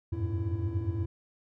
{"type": "tone cluster", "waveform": "triangle", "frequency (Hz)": [86.4, 94.1, 103.3, 117.5, 333.7], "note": ["F2", "F#2", "G#2", "A#2", "E4"], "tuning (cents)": [-18, 30, -9, 14, 21], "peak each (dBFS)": [-32, -33, -31, -38, -36], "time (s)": [0.12, 1.06], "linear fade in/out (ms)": 10, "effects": []}